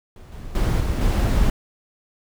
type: noise with level steps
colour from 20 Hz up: brown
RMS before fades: -40 / -35 / -19 / -22 / -18 dBFS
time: 0.16-1.5 s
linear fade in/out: 2 ms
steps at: 0.32 / 0.55 / 0.8 / 1.01 s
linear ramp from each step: 2 ms
effects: none